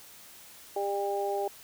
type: harmonic tone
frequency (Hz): 200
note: G3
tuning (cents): +35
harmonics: 2 / 3 / 4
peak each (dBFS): -31 / -35 / -32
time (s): 0.76-1.48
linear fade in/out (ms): 5
effects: white hiss -51 dBFS RMS until 1.63 s